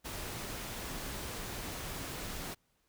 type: noise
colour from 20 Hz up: pink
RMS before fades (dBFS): -41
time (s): 0.04-2.55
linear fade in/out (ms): 20
effects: pink hiss -75 dBFS RMS until 2.88 s